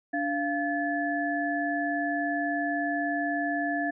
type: tone cluster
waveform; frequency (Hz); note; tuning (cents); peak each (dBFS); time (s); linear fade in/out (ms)
sine; 290.6 / 692 / 1728; D4 / F5 / A6; -18 / -16 / -32; -30 / -30 / -31; 0.13-3.91; 10
effects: none